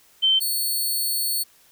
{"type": "tone pair in turn", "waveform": ["sine", "5% pulse"], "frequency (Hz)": [3100, 4420], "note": ["G7", "C#8"], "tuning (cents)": [-20, -6], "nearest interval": "tritone", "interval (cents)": 614, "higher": "second", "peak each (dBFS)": -15, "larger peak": "neither", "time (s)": [[0.22, 0.4], [0.4, 1.44]], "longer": "second", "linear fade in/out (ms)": 20, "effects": ["white hiss -56 dBFS RMS until 1.71 s"]}